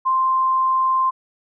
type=tone; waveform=sine; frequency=1046.5 Hz; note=C6; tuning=in tune; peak=-15 dBFS; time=0.05-1.11 s; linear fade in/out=20 ms; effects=none

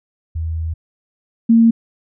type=tone pair in turn; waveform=sine; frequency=80.9 / 228.8 Hz; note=E2 / A#3; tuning=-32 / -32 cents; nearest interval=octave + tritone; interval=1800 cents; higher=second; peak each=-19 / -7 dBFS; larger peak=second; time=0.35-0.74 / 1.49-1.71 s; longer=first; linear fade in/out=10 ms; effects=none

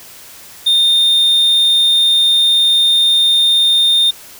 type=tone; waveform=triangle; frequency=3639 Hz; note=A#7; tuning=42 cents flat; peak=-7 dBFS; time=0.66-4.11 s; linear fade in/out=10 ms; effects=white hiss -37 dBFS RMS until 4.39 s

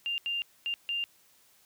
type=tone bursts at uneven times; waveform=sine; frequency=2794 Hz; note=F7; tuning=in tune; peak=-29 dBFS; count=4; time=0.06-0.18 / 0.26-0.42 / 0.66-0.74 / 0.89-1.04 s; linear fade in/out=0 ms; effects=white hiss -63 dBFS RMS until 1.65 s + high-pass 60 Hz 12 dB/octave

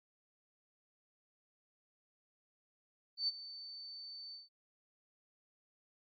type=tone with ADSR envelope; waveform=sine; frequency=4537 Hz; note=C#8; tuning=39 cents sharp; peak=-30 dBFS; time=3.17-4.49 s; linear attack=110 ms; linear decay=28 ms; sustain=-16 dB; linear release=160 ms; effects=AAC 32 kbps

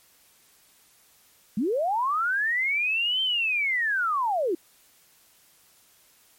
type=linear two-way sweep; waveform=sine; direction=up then down; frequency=184.8 to 3136 to 312.5 Hz; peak=-22 dBFS; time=1.57-4.55 s; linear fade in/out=5 ms; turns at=3.22 s; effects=white hiss -59 dBFS RMS until 6.38 s + MP3 64 kbps

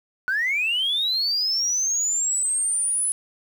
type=linear sweep; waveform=sine; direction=up; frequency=1455 to 10200 Hz; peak=-19 dBFS; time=0.28-3.12 s; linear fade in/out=0 ms; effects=tanh soft clip ceiling -17 dBFS + 8-bit

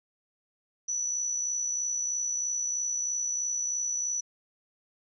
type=tone with amplitude modulation; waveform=sine; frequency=5930 Hz; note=F#8; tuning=3 cents sharp; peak=-26 dBFS; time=0.88-4.21 s; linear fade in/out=10 ms; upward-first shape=sine; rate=63.1 Hz; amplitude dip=40%; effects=none

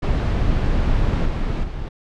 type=noise with level steps; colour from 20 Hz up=brown; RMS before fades=-18 / -21 / -27 dBFS; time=0.02-1.89 s; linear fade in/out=10 ms; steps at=1.25 / 1.63 s; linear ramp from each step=10 ms; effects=low-pass 4000 Hz 12 dB/octave

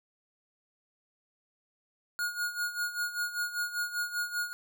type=tone with tremolo; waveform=square; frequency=1438 Hz; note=F#6; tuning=50 cents flat; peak=-29 dBFS; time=2.19-4.53 s; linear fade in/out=0 ms; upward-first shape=sine; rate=5.1 Hz; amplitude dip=75%; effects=none

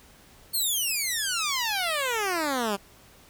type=exponential sweep; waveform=10% pulse; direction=down; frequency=4435 to 192.8 Hz; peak=-17 dBFS; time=0.53-2.77 s; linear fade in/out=20 ms; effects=pink hiss -54 dBFS RMS until 3.29 s

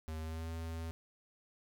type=tone with pitch glide; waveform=square; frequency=79.1 to 81.98 Hz; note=D#2 to E2; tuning=+29 to -9 cents; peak=-40 dBFS; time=0.08-0.91 s; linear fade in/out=0 ms; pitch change=+62 cents; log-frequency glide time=0.19-0.48 s; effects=11-bit

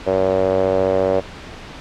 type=tone with band-pass filter; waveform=sawtooth; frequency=94.7 Hz; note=F#2; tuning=41 cents sharp; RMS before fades=-17 dBFS; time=0.06-1.21 s; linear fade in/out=20 ms; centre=540 Hz; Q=5; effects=pink hiss -35 dBFS RMS until 1.8 s + low-pass 4000 Hz 12 dB/octave

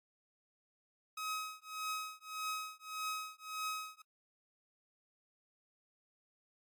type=tone with tremolo; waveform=sawtooth; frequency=1270 Hz; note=D#6; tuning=35 cents sharp; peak=-32 dBFS; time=1.17-4.02 s; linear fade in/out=5 ms; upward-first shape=triangle; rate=1.7 Hz; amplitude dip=100%; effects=AAC 64 kbps

